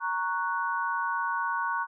sine chord, F# major, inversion first, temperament equal, 932.3 / 1108.7 / 1480 Hz, A#5 / C#6 / F#6, 0 / 0 / 0 cents, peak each -31 dBFS, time 0-1.87 s, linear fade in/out 50 ms, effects none

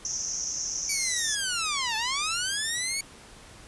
white band-pass noise, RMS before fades -32 dBFS, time 0.05-1.35 s, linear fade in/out 0 ms, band 5600 to 6400 Hz, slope 96 dB/octave
10% pulse linear two-way sweep, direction down then up, 2300 to 859 to 2250 Hz, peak -18 dBFS, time 0.89-3.01 s, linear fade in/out 5 ms, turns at 1.96 s
effects pink hiss -49 dBFS RMS until 3.67 s + resampled to 24000 Hz

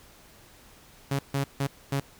sawtooth tone bursts at uneven times, 138.59 Hz, C#3, in tune, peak -21 dBFS, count 4, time 1.11-1.19 / 1.34-1.44 / 1.6-1.67 / 1.92-2 s, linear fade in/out 5 ms, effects pink hiss -54 dBFS RMS until 2.19 s

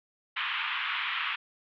white band-pass noise, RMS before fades -32 dBFS, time 0.36-1.36 s, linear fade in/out 10 ms, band 980 to 3200 Hz, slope 48 dB/octave, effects none

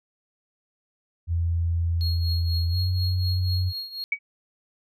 sine tone with pitch glide, 84.3 to 91.4 Hz, E2 to F#2, +39 to -21 cents, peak -21 dBFS, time 1.27-3.73 s, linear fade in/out 50 ms, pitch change +140 cents, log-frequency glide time 2.71-2.76 s
triangle tone with tremolo, 4286 Hz, C8, 41 cents sharp, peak -27 dBFS, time 2.01-4.04 s, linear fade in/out 0 ms, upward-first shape triangle, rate 4.1 Hz, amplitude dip 80%
sine tone with exponential decay, 2264 Hz, C#7, 36 cents sharp, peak -17 dBFS, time 4.12-4.19 s, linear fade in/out 5 ms, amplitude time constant 15 ms
effects none

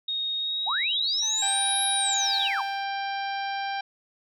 sine tone with pitch glide, 3729 to 3823 Hz, A#7 to A#7, 0 to +43 cents, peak -26 dBFS, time 0.08-2.48 s, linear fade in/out 5 ms, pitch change +43 cents, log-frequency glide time 0.37-0.71 s
sine linear two-way sweep, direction up then down, 653 to 11210 to 653 Hz, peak -26 dBFS, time 0.66-2.63 s, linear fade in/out 20 ms, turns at 1.83 s
sawtooth tone with tremolo, 880 Hz, A5, in tune, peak -35 dBFS, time 1.22-2.84 s, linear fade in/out 5 ms, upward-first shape triangle, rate 1.1 Hz, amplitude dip 85%
harmonic tone, 790 Hz, G5, 13 cents sharp, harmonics 1 / 2 / 3 / 4 / 5 / 6 / 7, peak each -29 / -35 / -39 / -41 / -43 / -45 / -46 dBFS, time 1.42-3.81 s, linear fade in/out 5 ms
effects none

